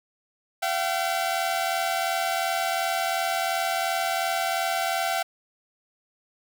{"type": "tone pair together", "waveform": "sawtooth", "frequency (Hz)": [682, 764.8], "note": ["F5", "G5"], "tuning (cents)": [-41, -43], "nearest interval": "major second", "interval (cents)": 198, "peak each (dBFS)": -23, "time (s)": [0.62, 5.23], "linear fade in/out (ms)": 10, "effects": []}